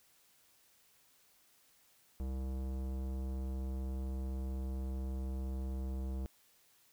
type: tone with tanh clipping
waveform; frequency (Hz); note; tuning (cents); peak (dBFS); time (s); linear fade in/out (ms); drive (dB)
sine; 65.41; C2; 0; -38; 2.2-6.26; 0; 18
effects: white hiss -68 dBFS RMS until 6.92 s